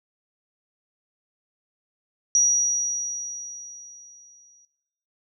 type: tone with exponential decay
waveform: sine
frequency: 5780 Hz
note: F#8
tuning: 41 cents flat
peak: -14 dBFS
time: 2.35-4.65 s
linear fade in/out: 1 ms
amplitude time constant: 500 ms
effects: noise-tail reverb RT60 0.9 s tail -21 dB re dry